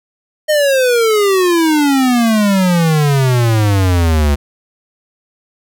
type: exponential sweep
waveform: square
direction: down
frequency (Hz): 621 to 70.2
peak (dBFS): -10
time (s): 0.48-4.36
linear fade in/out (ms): 20
effects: none